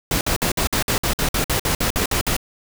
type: noise bursts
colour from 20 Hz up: pink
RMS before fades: -20 dBFS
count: 15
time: 0.11-2.366 s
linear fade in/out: 2 ms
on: 100 ms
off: 54 ms
effects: none